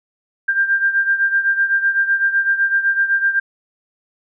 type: beating tone pair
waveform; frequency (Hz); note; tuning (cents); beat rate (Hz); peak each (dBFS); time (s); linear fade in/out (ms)
sine; 1588 / 1595.9; G6 / G6; +22 / +31; 7.9; -15 / -20; 0.48-3.4; 10
effects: none